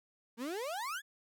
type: exponential sweep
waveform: 35% pulse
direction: up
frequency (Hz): 219.3 to 1760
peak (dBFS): -35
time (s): 0.37-1.02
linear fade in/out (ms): 50
effects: none